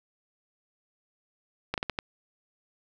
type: slowing click train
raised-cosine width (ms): 0.3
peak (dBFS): -13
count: 5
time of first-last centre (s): 1.74-1.989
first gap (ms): 38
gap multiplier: 1.34
effects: none